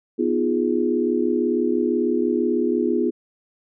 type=chord; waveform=sine; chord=F half-diminished seventh; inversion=second; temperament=equal; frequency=246.9 / 311.1 / 349.2 / 415.3 Hz; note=Cb4 / Eb4 / F4 / Ab4; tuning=0 / 0 / 0 / 0 cents; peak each=-23 / -26 / -22 / -24 dBFS; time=0.18-3.11 s; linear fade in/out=20 ms; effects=none